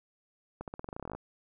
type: accelerating click train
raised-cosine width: 1 ms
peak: -25 dBFS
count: 16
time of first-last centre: 0.61-1.15 s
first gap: 68 ms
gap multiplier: 0.9
effects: none